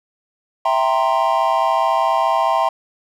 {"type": "chord", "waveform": "triangle", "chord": "C dominant seventh", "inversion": "first", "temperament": "equal", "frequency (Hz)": [659.3, 784, 932.3, 1046.5], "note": ["E5", "G5", "Bb5", "C6"], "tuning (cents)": [0, 0, 0, 0], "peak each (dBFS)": -18, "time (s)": [0.65, 2.69], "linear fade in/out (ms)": 5, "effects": []}